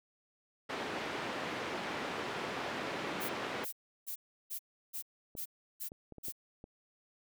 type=band-pass noise; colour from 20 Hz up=pink; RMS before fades=-39 dBFS; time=0.69-3.65 s; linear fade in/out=10 ms; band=260 to 2900 Hz; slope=12 dB/octave
type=noise bursts; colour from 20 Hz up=violet; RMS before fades=-40 dBFS; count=8; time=3.2-6.324 s; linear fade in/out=20 ms; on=93 ms; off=340 ms
type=clicks; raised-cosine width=2 ms; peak=-35 dBFS; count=6; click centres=5.352 / 5.919 / 6.123 / 6.183 / 6.284 / 6.641 s
effects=none